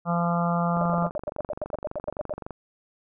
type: harmonic tone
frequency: 171.7 Hz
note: F3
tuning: 29 cents flat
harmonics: 1 / 3 / 4 / 5 / 6 / 7 / 8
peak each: -24 / -33 / -29 / -32 / -36 / -30 / -37 dBFS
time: 0.05-1.1 s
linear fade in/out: 50 ms
type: click train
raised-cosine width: 1 ms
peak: -21 dBFS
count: 42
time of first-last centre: 0.77-2.507 s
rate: 23.6 Hz
type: tone bursts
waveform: sine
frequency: 603 Hz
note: D5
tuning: 46 cents sharp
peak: -26 dBFS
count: 14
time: 0.81-2.33 s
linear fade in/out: 2 ms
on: 25 ms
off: 90 ms
effects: none